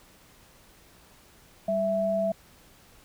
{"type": "tone pair together", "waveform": "sine", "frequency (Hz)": [196.2, 660.4], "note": ["G3", "E5"], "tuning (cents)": [2, 3], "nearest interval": "octave + major sixth", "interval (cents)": 2101, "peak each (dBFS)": [-31, -24], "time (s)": [1.68, 2.32], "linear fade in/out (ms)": 5, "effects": ["pink hiss -56 dBFS RMS until 3.04 s"]}